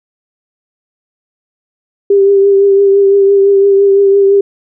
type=tone with vibrato; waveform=sine; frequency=396.2 Hz; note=G4; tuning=18 cents sharp; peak=-4 dBFS; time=2.1-4.41 s; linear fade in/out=5 ms; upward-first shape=triangle; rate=5.9 Hz; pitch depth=29 cents each way; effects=none